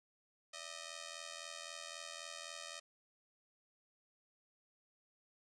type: ring-modulated tone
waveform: 5% pulse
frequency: 622.3 Hz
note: D#5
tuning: in tune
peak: -32 dBFS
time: 0.53-2.8 s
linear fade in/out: 10 ms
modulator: 41.9 Hz
effects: resampled to 22050 Hz